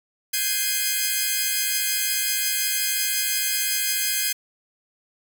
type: chord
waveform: 5% pulse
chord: Ab major seventh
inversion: third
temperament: equal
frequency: 1568 / 1661.2 / 2093 / 2489 Hz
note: G6 / Ab6 / C7 / Eb7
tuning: 0 / 0 / 0 / 0 cents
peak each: -17 dBFS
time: 0.33-4.33 s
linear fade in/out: 10 ms
effects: none